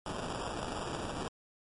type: noise with sample-and-hold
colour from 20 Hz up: white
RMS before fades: -38 dBFS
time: 0.06-1.28 s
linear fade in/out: 2 ms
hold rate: 2100 Hz
effects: MP3 48 kbps